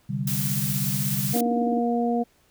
sine chord, C suspended second, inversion none, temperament just, 130.81 / 147.16 / 196.22 Hz, C3 / D3 / G3, 0 / +4 / +2 cents, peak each -29 dBFS, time 0.09-1.34 s, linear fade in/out 10 ms
blue noise, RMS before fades -29 dBFS, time 0.27-1.41 s, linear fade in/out 5 ms
harmonic tone, 236.9 Hz, A#3, 28 cents sharp, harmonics 1 / 2 / 3, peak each -23 / -27 / -27 dBFS, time 1.33-2.24 s, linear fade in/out 20 ms
sine tone bursts, 293.7 Hz, D4, in tune, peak -26 dBFS, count 9, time 1.35-1.791 s, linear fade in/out 5 ms, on 25 ms, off 27 ms
effects pink hiss -62 dBFS RMS until 2.5 s

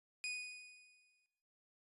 sawtooth tone with exponential decay, 2478 Hz, D#7, 8 cents flat, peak -35 dBFS, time 0.24-1.26 s, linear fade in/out 0 ms, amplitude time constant 220 ms, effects noise-tail reverb RT60 0.9 s tail -17 dB re dry + resampled to 24000 Hz

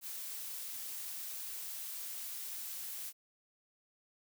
blue noise, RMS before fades -43 dBFS, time 0.01-3.13 s, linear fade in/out 50 ms, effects none

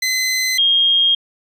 20% pulse / sine tone pair in turn, 2040 / 3238 Hz, C7 / G#7, -44 / -45 cents, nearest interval minor sixth, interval 799 cents, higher second, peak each -11 / -11 dBFS, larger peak neither, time 0.02-0.58 / 0.58-1.15 s, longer second, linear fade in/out 5 ms, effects resampled to 32000 Hz

